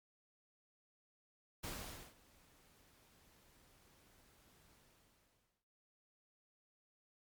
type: noise with ADSR envelope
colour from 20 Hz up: pink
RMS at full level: -44 dBFS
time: 1.63-5.66 s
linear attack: 13 ms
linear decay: 490 ms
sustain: -24 dB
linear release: 920 ms
effects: MP3 96 kbps